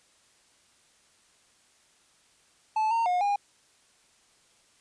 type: tone with pitch steps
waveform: triangle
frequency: 870 / 917 / 719 / 812 Hz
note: A5 / A#5 / F#5 / G#5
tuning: -20 / -29 / -50 / -39 cents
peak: -21 dBFS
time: 2.76-3.36 s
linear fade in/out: 5 ms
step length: 150 ms
effects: white hiss -63 dBFS RMS until 4.8 s + resampled to 22050 Hz